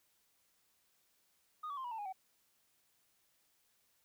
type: tone with pitch steps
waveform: sine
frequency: 1235 / 1139.1 / 1050.6 / 969 / 893.7 / 824.3 / 760.2 Hz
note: D#6 / C#6 / C6 / B5 / A5 / G#5 / F#5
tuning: -13 / +47 / +7 / -33 / +27 / -13 / +47 cents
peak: -38 dBFS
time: 1.63-2.127 s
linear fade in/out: 10 ms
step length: 71 ms
effects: tanh soft clip ceiling -38 dBFS + white hiss -75 dBFS RMS until 4.04 s